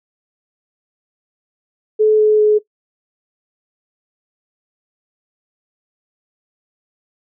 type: tone with pitch steps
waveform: sine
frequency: 430.5 / 427.3 / 424.1 Hz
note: A4 / G#4 / G#4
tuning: -38 / +49 / +36 cents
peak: -8 dBFS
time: 1.99-2.59 s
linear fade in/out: 20 ms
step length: 200 ms
effects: noise-tail reverb RT60 0.1 s tail -17 dB re dry